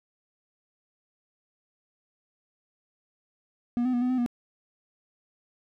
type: tone with pitch steps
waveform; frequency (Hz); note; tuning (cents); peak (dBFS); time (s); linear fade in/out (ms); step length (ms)
triangle; 240.6 / 253.8 / 242.2 / 250.6 / 255.6 / 241; B3 / B3 / B3 / B3 / C4 / B3; -45 / +47 / -34 / +25 / -40 / -42; -21; 3.77-4.262; 0; 82
effects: none